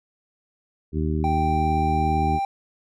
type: harmonic tone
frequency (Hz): 77.7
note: D#2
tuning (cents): -2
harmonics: 1 / 2 / 3 / 4 / 5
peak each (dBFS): -24 / -27 / -29 / -30 / -31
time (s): 0.92-2.4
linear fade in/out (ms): 50
type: tone with pitch glide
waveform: triangle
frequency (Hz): 784 to 788.5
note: G5 to G5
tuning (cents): 0 to +10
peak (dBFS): -20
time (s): 1.24-2.45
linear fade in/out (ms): 2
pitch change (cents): +10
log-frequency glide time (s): 1.37-2.31
effects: none